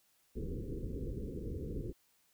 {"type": "low-pass noise", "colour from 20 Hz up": "pink", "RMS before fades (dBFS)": -40, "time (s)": [0.35, 1.93], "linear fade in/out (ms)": 20, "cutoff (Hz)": 500, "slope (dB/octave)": 96, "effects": ["white hiss -72 dBFS RMS until 2.33 s"]}